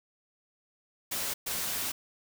white noise bursts at uneven times, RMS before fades -33 dBFS, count 2, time 1.11-1.34 / 1.46-1.92 s, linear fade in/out 10 ms, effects none

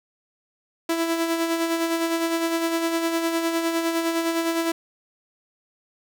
sawtooth tone with tremolo, 331.5 Hz, E4, 10 cents sharp, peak -16 dBFS, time 0.89-4.72 s, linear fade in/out 5 ms, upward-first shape sine, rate 9.8 Hz, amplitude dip 45%, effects 8-bit

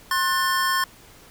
square chord, F# diminished, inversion second, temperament just, 1065.6 / 1480 / 1776 Hz, C6 / F#6 / A6, +31 / 0 / +16 cents, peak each -23 / -29 / -26 dBFS, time 0.11-0.84 s, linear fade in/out 2 ms, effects pink hiss -49 dBFS RMS until 1.3 s

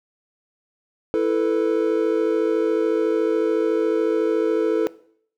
triangle chord, E suspended fourth, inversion none, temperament equal, 329.6 / 440 / 493.9 Hz, E4 / A4 / B4, 0 / 0 / 0 cents, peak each -21 / -18 / -22 dBFS, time 1.14-4.87 s, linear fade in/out 0 ms, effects noise-tail reverb RT60 0.6 s tail -19 dB re dry

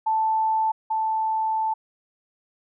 sine tone pair in turn, 880 / 880 Hz, A5 / A5, 0 / 0 cents, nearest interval unison, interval 0 cents, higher neither, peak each -19 / -21 dBFS, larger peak first, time 0.06-0.72 / 0.9-1.74 s, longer second, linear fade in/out 10 ms, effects none

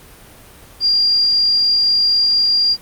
sine tone, 4786 Hz, D8, 32 cents sharp, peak -11 dBFS, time 0.8-2.77 s, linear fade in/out 50 ms, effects pink hiss -42 dBFS RMS until 2.81 s + Opus 32 kbps

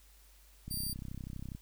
click train, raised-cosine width 5 ms, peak -30 dBFS, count 29, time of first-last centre 0.68-1.55 s, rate 32.2 Hz
5% pulse tone, 4699 Hz, D8, in tune, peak -29 dBFS, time 0.7-0.94 s, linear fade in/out 20 ms
effects added 50 Hz sine -59 dBFS peak until 1.61 s + white hiss -64 dBFS RMS until 1.61 s

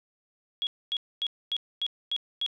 sine tone bursts, 3328 Hz, G#7, 3 cents sharp, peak -26 dBFS, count 7, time 0.62-2.463 s, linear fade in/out 0 ms, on 49 ms, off 250 ms, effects none

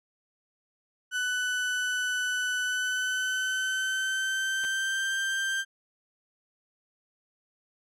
35% pulse tone with pitch glide, 1494 to 1573.7 Hz, F#6 to G6, +16 to +6 cents, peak -25 dBFS, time 1.11-5.65 s, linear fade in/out 50 ms, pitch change +90 cents, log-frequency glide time 2.61-5.12 s
clicks, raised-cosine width 0.3 ms, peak -26 dBFS, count 2, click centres 4.638 / 4.649 s
effects low-pass 10000 Hz 12 dB/octave

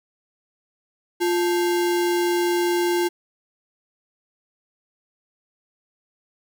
sine tone with sample-and-hold, 350 Hz, F4, 4 cents sharp, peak -18 dBFS, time 1.2-3.09 s, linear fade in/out 20 ms, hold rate 1225 Hz, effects none

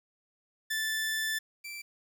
sawtooth tone pair in turn, 1758 / 2340 Hz, A6 / D7, -2 / -7 cents, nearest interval perfect fourth, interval 495 cents, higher second, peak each -26 / -36 dBFS, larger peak first, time 0.7-1.39 / 1.64-1.82 s, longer first, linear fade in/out 10 ms, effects 10-bit

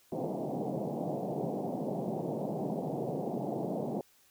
pink band-pass noise, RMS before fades -35 dBFS, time 0.12-4.01 s, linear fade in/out 2 ms, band 140 to 790 Hz, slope 48 dB/octave, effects white hiss -65 dBFS RMS until 4.3 s

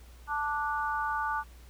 harmonic tone, 293.7 Hz, D4, in tune, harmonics 3 / 4 / 5, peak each -32 / -33 / -34 dBFS, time 0.27-1.44 s, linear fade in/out 50 ms, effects added 60 Hz sine -49 dBFS peak until 1.69 s + pink hiss -59 dBFS RMS until 1.69 s

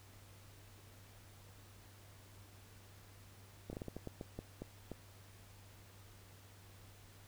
slowing click train, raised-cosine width 2 ms, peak -30 dBFS, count 11, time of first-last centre 3.7-4.917 s, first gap 30 ms, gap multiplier 1.29, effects added 98 Hz sine -59 dBFS peak until 7.27 s + pink hiss -62 dBFS RMS until 7.27 s

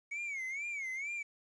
triangle tone with vibrato, 2217 Hz, C#7, in tune, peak -35 dBFS, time 0.11-1.23 s, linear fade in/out 10 ms, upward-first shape sine, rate 2.2 Hz, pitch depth 140 cents each way, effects resampled to 22050 Hz + 11-bit

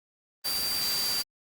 sine tone in noise, 4699 Hz, D8, in tune, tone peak -28 dBFS, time 0.44-1.23 s, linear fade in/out 20 ms, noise white, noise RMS -32 dBFS, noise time 0.44-1.23 s, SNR +1 dB, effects Opus 32 kbps

